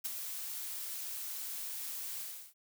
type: noise with ADSR envelope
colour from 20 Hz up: blue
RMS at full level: -34 dBFS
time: 0.04-2.54 s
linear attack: 18 ms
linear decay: 16 ms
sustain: -7 dB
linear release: 340 ms
effects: none